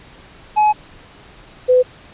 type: tone pair in turn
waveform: triangle / sine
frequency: 848 / 504.2 Hz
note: G#5 / B4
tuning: +36 / +36 cents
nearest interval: major sixth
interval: 900 cents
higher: first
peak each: -8 dBFS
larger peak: neither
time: 0.56-0.73 / 1.68-1.83 s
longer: first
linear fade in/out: 20 ms
effects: pink hiss -43 dBFS RMS until 2.13 s + resampled to 8000 Hz